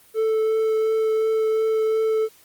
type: tone with vibrato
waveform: triangle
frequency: 440 Hz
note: A4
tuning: in tune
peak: -16 dBFS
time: 0.14-2.29 s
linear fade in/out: 50 ms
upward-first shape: triangle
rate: 2.8 Hz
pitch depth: 10 cents each way
effects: white hiss -53 dBFS RMS until 2.44 s + Opus 32 kbps